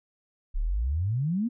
sine exponential sweep, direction up, 31.89 to 248.8 Hz, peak -24 dBFS, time 0.54-1.49 s, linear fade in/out 20 ms, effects none

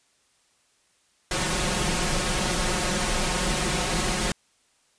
pink noise with comb filter, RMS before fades -25 dBFS, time 1.31-4.32 s, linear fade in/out 2 ms, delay 5.5 ms, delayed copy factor +0.85, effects white hiss -65 dBFS RMS until 4.98 s + resampled to 22050 Hz

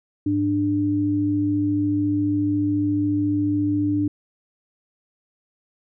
sine tone pair together, 103.39 / 296 Hz, G#2 / D4, -7 / +14 cents, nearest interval octave + tritone, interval 1821 cents, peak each -26 / -19 dBFS, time 0.26-4.08 s, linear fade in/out 5 ms, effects none

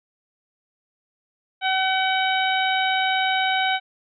harmonic tone, 758 Hz, F#5, 42 cents sharp, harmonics 1 / 2 / 3 / 4 / 5, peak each -22 / -25 / -27 / -28 / -29 dBFS, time 1.61-3.8 s, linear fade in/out 50 ms, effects none

